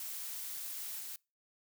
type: noise with level steps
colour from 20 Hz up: blue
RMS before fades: -42 / -44 dBFS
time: 0-1.16 s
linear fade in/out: 2 ms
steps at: 0.99 s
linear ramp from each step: 20 ms
effects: noise-tail reverb RT60 0.3 s tail -26 dB re dry